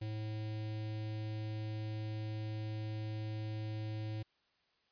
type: tone with notch filter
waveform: square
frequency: 108.2 Hz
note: A2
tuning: 29 cents flat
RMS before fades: -40 dBFS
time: 0.01-4.23 s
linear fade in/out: 10 ms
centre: 1200 Hz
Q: 0.84
effects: white hiss -75 dBFS RMS until 4.91 s + resampled to 11025 Hz